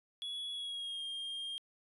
triangle tone with pitch glide, 3374 to 3216 Hz, G#7 to G7, +27 to +44 cents, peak -37 dBFS, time 0.22-1.58 s, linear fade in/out 0 ms, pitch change -83 cents, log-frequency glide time 0.52-1.04 s, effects resampled to 32000 Hz

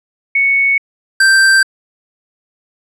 sine / square tone pair in turn, 2217 / 1567.7 Hz, C#7 / G6, 0 / 0 cents, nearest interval tritone, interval 600 cents, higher first, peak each -9 / -7 dBFS, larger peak second, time 0.35-0.78 / 1.2-1.63 s, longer neither, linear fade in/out 5 ms, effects low-pass 10000 Hz 12 dB/octave

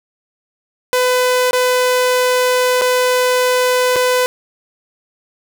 sawtooth tone with dropouts, 502 Hz, B4, 28 cents sharp, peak -8 dBFS, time 0.93-4.26 s, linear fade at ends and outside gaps 0 ms, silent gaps 1.51-1.531 / 2.813-2.818 / 3.959-3.963 s, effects none

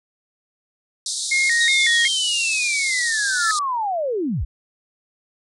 pink band-pass noise, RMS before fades -26 dBFS, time 1.06-3.59 s, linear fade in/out 2 ms, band 3700 to 9800 Hz, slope 96 dB/octave
sine tone with vibrato, 2001 Hz, B6, 22 cents sharp, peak -16 dBFS, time 1.31-2.08 s, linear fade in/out 10 ms, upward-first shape square, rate 2.7 Hz, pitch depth 120 cents each way
sine linear sweep, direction down, 3826 to 34.65 Hz, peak -20 dBFS, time 1.6-4.45 s, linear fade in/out 10 ms
triangle tone with exponential growth, 1740 Hz, A6, 20 cents flat, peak -15 dBFS, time 3.05-3.51 s, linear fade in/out 1 ms, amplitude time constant 100 ms
effects none

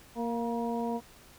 harmonic tone with a mistuned harmonic, 233.1 Hz, A#3, in tune, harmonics 1 / 2 / 3 / 4, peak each -32 / -35 / -37 / -38 dBFS, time 0.15-1.01 s, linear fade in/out 50 ms, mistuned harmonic 4, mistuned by +36 cents, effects pink hiss -55 dBFS RMS until 1.38 s

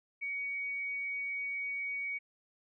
sine tone, 2248 Hz, C#7, 24 cents sharp, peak -34 dBFS, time 0.21-2.19 s, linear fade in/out 20 ms, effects none

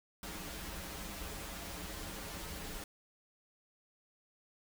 pink noise with comb filter, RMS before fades -44 dBFS, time 0.23-2.84 s, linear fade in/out 2 ms, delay 8.1 ms, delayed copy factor -0.95, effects none

